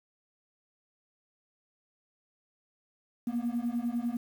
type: beating tone pair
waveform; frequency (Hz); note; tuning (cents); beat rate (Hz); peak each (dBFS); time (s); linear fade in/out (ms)
triangle; 233.1 / 243.1; A#3 / B3; 0 / -27; 10; -29; 3.27-4.17; 5
effects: tanh soft clip ceiling -24 dBFS + 9-bit